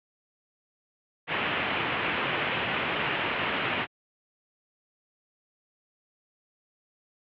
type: low-pass noise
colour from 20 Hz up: white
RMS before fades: -29 dBFS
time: 1.27-3.87 s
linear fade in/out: 50 ms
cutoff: 3000 Hz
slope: 48 dB/octave
effects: high-pass 100 Hz 12 dB/octave